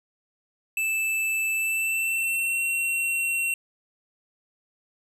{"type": "tone with pitch glide", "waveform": "square", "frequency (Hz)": [2636, 2726], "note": ["E7", "F7"], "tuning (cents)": [-1, -43], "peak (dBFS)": -24, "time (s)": [0.77, 3.54], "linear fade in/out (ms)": 2, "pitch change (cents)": 58, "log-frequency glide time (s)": [1.54, 2.63], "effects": []}